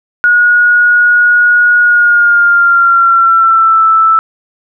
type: tone with pitch glide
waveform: sine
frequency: 1448 to 1320.2 Hz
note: F#6 to E6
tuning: -38 to +2 cents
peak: -4 dBFS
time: 0.24-4.19 s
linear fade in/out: 0 ms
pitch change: -160 cents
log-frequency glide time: 1.8-3.84 s
effects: none